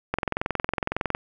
click train, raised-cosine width 0.5 ms, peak -9 dBFS, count 23, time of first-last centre 0.14-1.149 s, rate 21.8 Hz, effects none

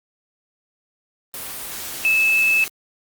sine tone in noise, 2611 Hz, E7, 17 cents flat, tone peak -14 dBFS, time 2.05-2.64 s, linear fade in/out 0 ms, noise white, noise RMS -31 dBFS, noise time 1.34-2.68 s, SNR +14 dB, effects Opus 32 kbps

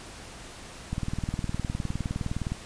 click train, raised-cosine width 5 ms, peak -17 dBFS, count 32, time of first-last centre 0.93-2.52 s, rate 19.5 Hz, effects pink hiss -44 dBFS RMS until 2.65 s + resampled to 22050 Hz

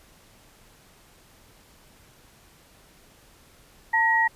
sine tone pair together, 896.7 / 1900 Hz, A5 / A#6, +33 / +33 cents, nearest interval octave + minor second, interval 1300 cents, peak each -22 / -20 dBFS, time 3.93-4.28 s, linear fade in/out 10 ms, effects pink hiss -55 dBFS RMS until 4.35 s + resampled to 32000 Hz

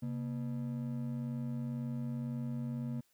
triangle ring-modulated tone, 184.6 Hz, F#3, 4 cents flat, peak -30 dBFS, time 0.02-3.01 s, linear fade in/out 10 ms, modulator 51 Hz, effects white hiss -73 dBFS RMS until 3.13 s

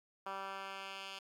10% pulse tone with band-pass filter sweep, 194.2 Hz, G3, 16 cents flat, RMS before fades -45 dBFS, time 0.26-1.19 s, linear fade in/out 5 ms, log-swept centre 1200 to 3300 Hz, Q 1.4, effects 11-bit

